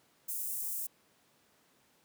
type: high-pass noise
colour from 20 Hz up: white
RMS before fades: -37 dBFS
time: 0.28-0.87 s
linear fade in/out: 10 ms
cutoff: 8100 Hz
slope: 24 dB/octave
effects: pink hiss -68 dBFS RMS until 2.04 s + high-pass 150 Hz 12 dB/octave